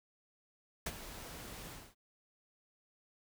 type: noise with ADSR envelope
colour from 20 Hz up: pink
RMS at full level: -36 dBFS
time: 0.86-1.95 s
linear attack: 6 ms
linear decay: 43 ms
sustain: -12 dB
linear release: 250 ms
effects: none